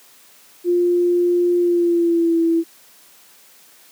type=tone with pitch glide; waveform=sine; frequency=351.3 to 331.6 Hz; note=F4 to E4; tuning=+10 to +10 cents; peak=-13 dBFS; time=0.64-2.64 s; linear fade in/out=50 ms; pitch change=-100 cents; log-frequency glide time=1.58-2.39 s; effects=white hiss -49 dBFS RMS until 3.91 s + high-pass 200 Hz 12 dB/octave

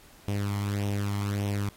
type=tone with flanger; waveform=sawtooth; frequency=101.4 Hz; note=G#2; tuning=41 cents flat; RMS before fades=-29 dBFS; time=0.28-1.69 s; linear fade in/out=0 ms; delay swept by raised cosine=0.33 to 0.97 ms; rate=1.7 Hz; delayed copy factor=+0.6; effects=pink hiss -55 dBFS RMS until 1.76 s + AAC 48 kbps

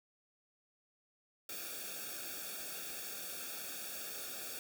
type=noise with comb filter; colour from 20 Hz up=white; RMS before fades=-44 dBFS; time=1.49-4.59 s; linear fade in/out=2 ms; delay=0.99 ms; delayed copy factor=-1; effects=none

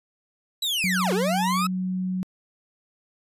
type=linear two-way sweep; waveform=40% pulse; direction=down then up; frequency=3993 to 350 to 1308 Hz; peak=-22 dBFS; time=0.62-1.67 s; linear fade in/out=5 ms; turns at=1.13 s
type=tone; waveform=sine; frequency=185 Hz; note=F#3; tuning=in tune; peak=-24 dBFS; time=0.84-2.23 s; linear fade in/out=0 ms
effects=resampled to 32000 Hz

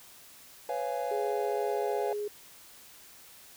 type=chord; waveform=triangle; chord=C# dominant seventh; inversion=third; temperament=just; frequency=498.9 / 554.4 / 693 / 831.5 Hz; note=B4 / C#5 / E#5 / G#5; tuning=+17 / 0 / -14 / +2 cents; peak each=-34 dBFS; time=0.69-2.13 s; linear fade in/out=2 ms
type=tone; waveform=sine; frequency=415.3 Hz; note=G#4; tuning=in tune; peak=-31 dBFS; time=1.11-2.28 s; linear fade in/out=5 ms
effects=white hiss -53 dBFS RMS until 3.56 s

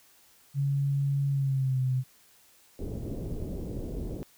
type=tone with pitch glide; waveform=sine; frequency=139.8 to 128.94 Hz; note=C#3 to C3; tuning=+15 to -25 cents; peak=-24 dBFS; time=0.54-2.04 s; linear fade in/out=50 ms; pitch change=-140 cents; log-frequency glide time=1.3-1.82 s
type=low-pass noise; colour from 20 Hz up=pink; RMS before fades=-35 dBFS; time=2.79-4.23 s; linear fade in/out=0 ms; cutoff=480 Hz; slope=24 dB/octave
effects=white hiss -60 dBFS RMS until 4.37 s

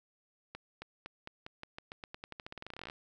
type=accelerating click train; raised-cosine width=0.3 ms; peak=-27 dBFS; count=28; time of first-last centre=0.55-2.899 s; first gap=270 ms; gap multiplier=0.89; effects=none

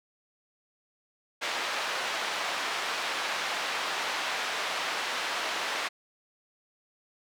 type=band-pass noise; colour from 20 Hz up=pink; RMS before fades=-32 dBFS; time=1.41-5.89 s; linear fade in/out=20 ms; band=790 to 4200 Hz; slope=12 dB/octave; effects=none

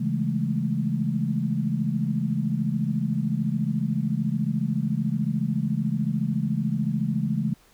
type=chord; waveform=sine; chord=A major seventh; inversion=first; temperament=just; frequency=137.5 / 165 / 206.2 / 220 Hz; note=C#3 / E3 / G#3 / A3; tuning=-14 / +2 / -12 / 0 cents; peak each=-28 dBFS; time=0-7.54 s; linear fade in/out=10 ms; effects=pink hiss -58 dBFS RMS until 7.73 s

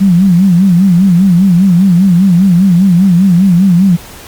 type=tone with vibrato; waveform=sine; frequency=183.1 Hz; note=F#3; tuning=18 cents flat; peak=-3 dBFS; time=0-3.97 s; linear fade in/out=20 ms; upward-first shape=sine; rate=5 Hz; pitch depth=140 cents each way; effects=pink hiss -31 dBFS RMS until 4.27 s + MP3 96 kbps

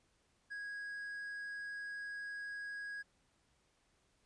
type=tone; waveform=triangle; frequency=1652 Hz; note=G#6; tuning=10 cents flat; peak=-40 dBFS; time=0.5-3.03 s; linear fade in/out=20 ms; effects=pink hiss -75 dBFS RMS until 4.25 s + resampled to 22050 Hz

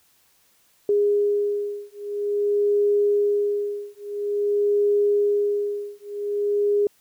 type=beating tone pair; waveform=sine; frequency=410 / 410.49 Hz; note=G#4 / G#4; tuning=-22 / -20 cents; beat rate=0.49 Hz; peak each=-22 dBFS; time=0.89-6.87 s; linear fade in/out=2 ms; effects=white hiss -61 dBFS RMS until 7 s

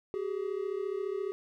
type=tone pair together; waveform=triangle; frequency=380.8 / 415.3 Hz; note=F#4 / G#4; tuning=+50 / 0 cents; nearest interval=major second; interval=150 cents; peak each=-32 / -33 dBFS; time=0.14-1.32 s; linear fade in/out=0 ms; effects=none

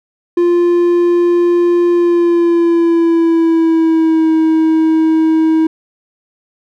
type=tone with pitch glide; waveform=triangle; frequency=348.3 to 319.4 Hz; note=F4 to D#4; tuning=-5 to +45 cents; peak=-6 dBFS; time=0.37-5.67 s; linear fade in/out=5 ms; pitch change=-150 cents; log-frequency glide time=1.92-4.32 s; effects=none

